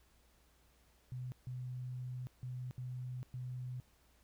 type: tone bursts at uneven times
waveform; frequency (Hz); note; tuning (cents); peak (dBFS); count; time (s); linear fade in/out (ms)
sine; 126; B2; +35; -40; 5; 1.12-1.32 / 1.47-2.27 / 2.43-2.71 / 2.78-3.23 / 3.34-3.8; 0
effects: added 60 Hz sine -70 dBFS peak until 4.23 s + pink hiss -71 dBFS RMS until 4.23 s